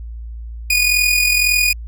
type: tone with amplitude modulation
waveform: sawtooth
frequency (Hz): 2461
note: D#7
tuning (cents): -20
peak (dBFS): -7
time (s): 0.7-1.73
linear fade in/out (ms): 5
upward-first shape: sine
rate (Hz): 41.9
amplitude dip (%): 50
effects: added 57 Hz sine -27 dBFS peak until 1.87 s